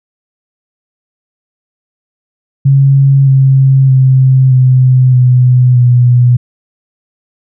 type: tone with pitch steps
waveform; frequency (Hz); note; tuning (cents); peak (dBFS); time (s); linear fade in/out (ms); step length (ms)
sine; 137.2 / 134.22 / 131.31 / 128.46 / 125.67 / 122.94; C#3 / C3 / C3 / C3 / B2 / B2; -17 / +45 / +7 / -31 / +31 / -7; -3; 2.65-6.37; 10; 620
effects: none